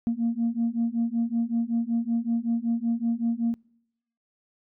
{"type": "beating tone pair", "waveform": "sine", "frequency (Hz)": [229.6, 234.9], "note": ["A#3", "A#3"], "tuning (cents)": [-26, 13], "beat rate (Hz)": 5.3, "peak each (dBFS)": -25, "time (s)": [0.07, 3.54], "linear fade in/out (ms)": 0, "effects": ["noise-tail reverb RT60 0.8 s tail -26 dB re dry", "tanh soft clip ceiling -18 dBFS"]}